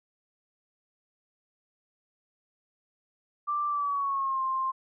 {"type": "tone with pitch glide", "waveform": "sine", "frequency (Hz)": [1177, 1054.7], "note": ["D6", "C6"], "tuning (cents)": [3, 14], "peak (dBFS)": -26, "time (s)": [3.47, 4.72], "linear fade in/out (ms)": 20, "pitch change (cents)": -189, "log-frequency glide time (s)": [3.68, 4.42], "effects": []}